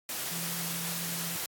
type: tone in noise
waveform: sine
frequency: 169.7 Hz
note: F3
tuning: 49 cents flat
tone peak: -40 dBFS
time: 0.31-1.36 s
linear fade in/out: 2 ms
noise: white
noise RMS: -35 dBFS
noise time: 0.09-1.46 s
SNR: -8 dB
effects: high-pass 100 Hz 12 dB/octave + AAC 64 kbps